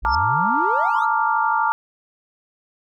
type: exponential sweep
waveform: triangle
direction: up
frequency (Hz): 49.29 to 1400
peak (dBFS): -23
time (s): 0.02-1.06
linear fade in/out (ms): 20
type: chord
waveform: sine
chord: Bb major seventh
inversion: third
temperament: equal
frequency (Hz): 880 / 932.3 / 1174.7 / 1396.9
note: A5 / Bb5 / D6 / F6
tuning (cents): 0 / 0 / 0 / 0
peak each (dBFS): -21 / -22 / -23 / -23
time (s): 0.05-1.72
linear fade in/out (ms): 0
type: tone with exponential growth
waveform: sine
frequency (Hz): 5274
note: E8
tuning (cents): 0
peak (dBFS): -21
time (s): 0.06-0.15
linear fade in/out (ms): 2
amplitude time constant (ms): 18
effects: none